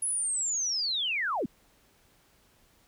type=linear sweep; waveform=sine; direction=down; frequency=10548 to 162 Hz; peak=-27 dBFS; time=0.02-1.46 s; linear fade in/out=5 ms; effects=pink hiss -64 dBFS RMS until 2.87 s